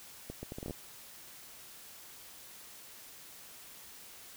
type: accelerating click train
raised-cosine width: 2 ms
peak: -27 dBFS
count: 9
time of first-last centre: 0.3-0.708 s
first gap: 130 ms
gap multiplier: 0.7
effects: white hiss -52 dBFS RMS until 4.36 s